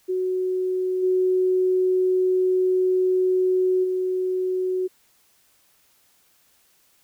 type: tone with level steps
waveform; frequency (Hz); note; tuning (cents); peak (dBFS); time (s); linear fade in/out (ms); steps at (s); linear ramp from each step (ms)
sine; 370; F#4; 0; -21 / -17 / -21; 0.08-4.88; 20; 1.02 / 3.83; 20
effects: white hiss -61 dBFS RMS until 7.03 s